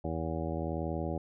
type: harmonic tone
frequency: 81 Hz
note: E2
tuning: 30 cents flat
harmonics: 1 / 2 / 3 / 4 / 5 / 6 / 7 / 9 / 10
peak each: -37 / -38 / -41 / -39 / -42 / -44 / -40 / -43 / -47 dBFS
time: 0.04-1.18 s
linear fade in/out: 5 ms
effects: none